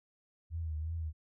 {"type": "tone with vibrato", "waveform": "sine", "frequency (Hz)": 79.9, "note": "D#2", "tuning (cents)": 47, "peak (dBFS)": -34, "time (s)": [0.5, 1.13], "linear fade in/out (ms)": 50, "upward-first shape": "triangle", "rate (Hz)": 2.8, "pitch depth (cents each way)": 85, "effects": []}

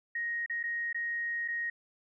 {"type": "tone with dropouts", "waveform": "sine", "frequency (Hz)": 1874, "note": "A#6", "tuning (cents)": 9, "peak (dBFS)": -31, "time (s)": [0.15, 1.7], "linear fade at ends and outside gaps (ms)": 5, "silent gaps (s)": [[0.462, 0.497], [0.63, 0.637], [0.929, 0.945], [1.479, 1.483]], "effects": []}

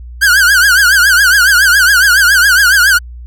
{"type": "tone with vibrato", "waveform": "45% pulse", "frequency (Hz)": 1531, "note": "G6", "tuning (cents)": -41, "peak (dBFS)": -5, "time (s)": [0.21, 2.99], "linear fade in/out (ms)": 20, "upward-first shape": "triangle", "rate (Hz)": 7.2, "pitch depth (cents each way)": 170, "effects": ["added 60 Hz sine -26 dBFS peak until 3.26 s"]}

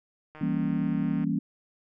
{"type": "click train", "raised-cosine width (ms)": 0.5, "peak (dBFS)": -31, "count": 138, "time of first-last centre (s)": [0.35, 1.24], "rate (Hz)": 154}
{"type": "chord", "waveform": "sine", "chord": "E diminished seventh", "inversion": "none", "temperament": "equal", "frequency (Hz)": [164.81, 196, 233.1, 277.2], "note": ["E3", "G3", "Bb3", "Db4"], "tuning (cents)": [0, 0, 0, 0], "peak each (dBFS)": -30, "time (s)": [0.41, 1.39], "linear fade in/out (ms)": 5}
{"effects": []}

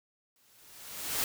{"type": "noise with exponential growth", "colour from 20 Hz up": "white", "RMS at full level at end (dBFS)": -29, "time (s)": [0.36, 1.24], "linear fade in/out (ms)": 1, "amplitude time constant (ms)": 190, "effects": []}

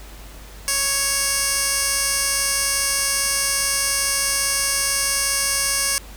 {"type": "tone with band-pass filter", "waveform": "15% pulse", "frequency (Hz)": 554.4, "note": "C#5", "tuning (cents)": 0, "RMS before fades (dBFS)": -21, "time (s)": [0.68, 5.98], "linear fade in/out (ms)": 0, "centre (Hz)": 8200, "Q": 1.4, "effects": ["added 50 Hz sine -38 dBFS peak until 6.16 s", "pink hiss -43 dBFS RMS until 6.16 s"]}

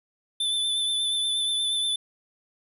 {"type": "tone with vibrato", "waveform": "square", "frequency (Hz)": 3520, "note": "A7", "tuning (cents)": 0, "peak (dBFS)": -24, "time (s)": [0.4, 1.96], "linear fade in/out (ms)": 5, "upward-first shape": "sine", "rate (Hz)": 8.4, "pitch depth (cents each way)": 24, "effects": ["resampled to 32000 Hz"]}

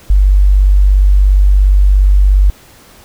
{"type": "tone", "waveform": "sine", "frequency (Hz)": 48.55, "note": "G1", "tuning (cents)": -16, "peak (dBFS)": -4, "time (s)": [0.1, 2.5], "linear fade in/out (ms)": 0, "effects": ["pink hiss -41 dBFS RMS until 3.04 s"]}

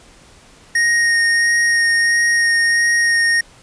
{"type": "tone with vibrato", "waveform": "square", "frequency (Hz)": 1861, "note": "A#6", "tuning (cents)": -3, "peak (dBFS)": -13, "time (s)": [0.75, 3.41], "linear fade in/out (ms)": 5, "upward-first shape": "sine", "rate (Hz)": 1.5, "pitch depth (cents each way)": 10, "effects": ["pink hiss -46 dBFS RMS until 3.62 s", "resampled to 22050 Hz"]}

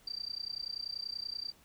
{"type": "tone with amplitude modulation", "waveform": "sine", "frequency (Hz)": 4682, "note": "D8", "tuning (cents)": -6, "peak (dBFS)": -33, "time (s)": [0.07, 1.52], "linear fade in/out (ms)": 5, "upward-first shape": "sine", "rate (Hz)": 30.4, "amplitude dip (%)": 100, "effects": ["pink hiss -63 dBFS RMS until 1.64 s"]}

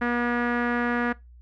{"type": "tone with low-pass filter", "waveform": "sawtooth", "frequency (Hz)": 240.4, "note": "B3", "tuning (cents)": -46, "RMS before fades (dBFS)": -25, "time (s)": [0.01, 1.13], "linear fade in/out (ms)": 10, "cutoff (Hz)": 1700, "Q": 3.9, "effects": ["noise-tail reverb RT60 0.2 s tail -21 dB re dry", "added 60 Hz sine -46 dBFS peak until 1.41 s"]}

